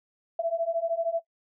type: beating tone pair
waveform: sine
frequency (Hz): 659.3 / 672.3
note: E5 / E5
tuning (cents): 0 / +34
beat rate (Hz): 13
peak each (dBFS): -28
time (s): 0.39-1.2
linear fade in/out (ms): 5
effects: noise-tail reverb RT60 0.1 s tail -19 dB re dry